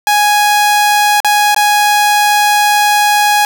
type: tone with dropouts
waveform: sawtooth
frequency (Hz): 830.6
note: G#5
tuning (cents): 0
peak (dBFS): -4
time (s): 0.07-3.45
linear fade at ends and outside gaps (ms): 1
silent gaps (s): 1.203-1.246 / 1.546-1.563
effects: none